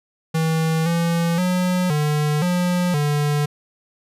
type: tone with pitch steps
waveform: square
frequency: 160.9 / 168.8 / 181.6 / 149.7 / 178.5 / 147.2 Hz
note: E3 / E3 / F#3 / D3 / F3 / D3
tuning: -42 / +41 / -32 / +33 / +38 / +4 cents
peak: -18 dBFS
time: 0.34-3.46 s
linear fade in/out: 10 ms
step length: 520 ms
effects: resampled to 32000 Hz